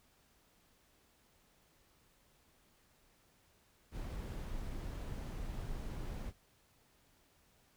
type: noise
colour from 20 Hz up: brown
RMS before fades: -42 dBFS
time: 3.91-6.33 s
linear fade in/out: 50 ms
effects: pink hiss -70 dBFS RMS until 7.76 s